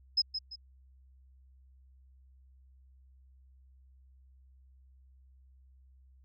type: tone with echo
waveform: sine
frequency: 5110 Hz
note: D#8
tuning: 45 cents sharp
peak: -23 dBFS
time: 0.17-0.22 s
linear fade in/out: 10 ms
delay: 170 ms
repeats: 2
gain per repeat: -9 dB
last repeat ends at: 0.56 s
effects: added 65 Hz sine -57 dBFS peak until 6.24 s